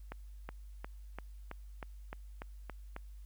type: accelerating click train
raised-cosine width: 0.5 ms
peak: -27 dBFS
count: 10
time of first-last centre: 0.12-2.964 s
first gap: 370 ms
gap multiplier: 0.96
effects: added 50 Hz sine -47 dBFS peak until 3.25 s + white hiss -72 dBFS RMS until 3.25 s